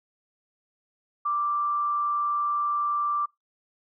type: tone with amplitude modulation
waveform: sine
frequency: 1174.7 Hz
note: D6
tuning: in tune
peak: -22 dBFS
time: 1.25-3.26 s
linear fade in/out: 10 ms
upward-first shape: sine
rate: 180 Hz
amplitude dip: 25%
effects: noise-tail reverb RT60 0.2 s tail -26 dB re dry